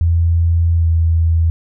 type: tone with pitch glide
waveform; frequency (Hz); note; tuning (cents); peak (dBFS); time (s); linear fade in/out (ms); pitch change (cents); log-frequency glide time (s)
sine; 84 to 82.32; E2 to E2; +33 to -2; -10; 0.01-1.5; 0; -35; 0.76-0.87
effects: none